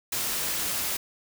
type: noise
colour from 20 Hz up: white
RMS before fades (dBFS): -29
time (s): 0.12-0.97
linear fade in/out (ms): 5
effects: none